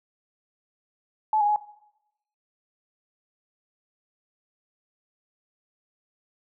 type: tone with pitch steps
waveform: sine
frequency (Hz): 863 / 826 / 840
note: A5 / G#5 / G#5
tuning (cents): -34 / -10 / +19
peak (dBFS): -19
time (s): 1.33-1.561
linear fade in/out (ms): 2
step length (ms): 77
effects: noise-tail reverb RT60 0.8 s tail -17 dB re dry